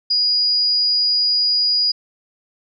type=tone; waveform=sine; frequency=4895 Hz; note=D#8; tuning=29 cents flat; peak=-14 dBFS; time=0.1-1.92 s; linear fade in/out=10 ms; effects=none